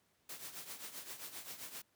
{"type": "noise with tremolo", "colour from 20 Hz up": "white", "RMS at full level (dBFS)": -45, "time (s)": [0.29, 1.82], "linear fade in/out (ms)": 5, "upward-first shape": "triangle", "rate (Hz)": 7.6, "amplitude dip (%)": 75, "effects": ["pink hiss -75 dBFS RMS until 1.95 s", "high-pass 100 Hz 12 dB/octave"]}